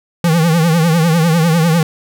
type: tone with vibrato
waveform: square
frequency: 164.9 Hz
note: E3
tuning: 1 cent sharp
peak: -10 dBFS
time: 0.24-1.83 s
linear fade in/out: 2 ms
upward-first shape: triangle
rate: 10 Hz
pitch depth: 120 cents each way
effects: none